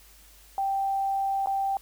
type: tone with dropouts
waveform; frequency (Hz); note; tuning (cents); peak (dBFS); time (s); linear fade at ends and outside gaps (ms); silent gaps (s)
sine; 783; G5; -2; -24; 0.58-1.77; 1; 1.46-1.471
effects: added 50 Hz sine -55 dBFS peak until 1.81 s + white hiss -55 dBFS RMS until 1.81 s

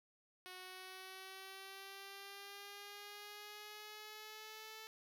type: linear sweep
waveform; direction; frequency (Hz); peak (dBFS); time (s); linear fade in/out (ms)
5% pulse; up; 366.9 to 440; -39; 0.46-4.87; 0
effects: none

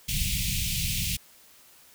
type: band-stop noise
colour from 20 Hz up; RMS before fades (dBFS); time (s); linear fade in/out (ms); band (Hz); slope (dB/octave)
pink; -28; 0.08-1.17; 10; 190 to 2300; 48
effects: white hiss -55 dBFS RMS until 1.94 s

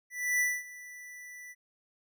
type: tone with ADSR envelope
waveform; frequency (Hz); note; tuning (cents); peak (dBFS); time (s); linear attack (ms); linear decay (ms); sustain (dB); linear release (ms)
square; 1975.5; B6; 0; -25; 0.1-1.55; 300; 230; -20; 39
effects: none

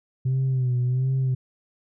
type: tone with vibrato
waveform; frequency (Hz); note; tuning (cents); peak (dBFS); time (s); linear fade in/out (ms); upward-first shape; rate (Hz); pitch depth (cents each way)
sine; 128.1; C3; -36; -18; 0.25-1.35; 10; sine; 1.4; 63
effects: tanh soft clip ceiling -18 dBFS

